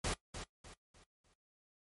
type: noise with echo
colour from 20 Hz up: pink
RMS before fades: -36 dBFS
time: 0.04-0.14 s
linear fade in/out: 5 ms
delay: 300 ms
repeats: 4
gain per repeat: -9 dB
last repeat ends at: 1.34 s
effects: noise-tail reverb RT60 0.1 s tail -17 dB re dry + MP3 48 kbps